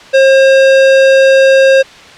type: tone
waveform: square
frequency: 536 Hz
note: C5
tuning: 42 cents sharp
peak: -4 dBFS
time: 0.13-1.83 s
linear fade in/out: 20 ms
effects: white hiss -34 dBFS RMS until 2.17 s + low-pass 4000 Hz 12 dB/octave